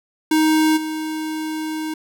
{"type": "tone with level steps", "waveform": "square", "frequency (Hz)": 312.9, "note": "D#4", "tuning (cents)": 10, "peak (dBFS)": [-14, -24], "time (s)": [0.31, 1.94], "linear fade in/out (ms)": 5, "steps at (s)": 0.76, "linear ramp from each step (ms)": 20, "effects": []}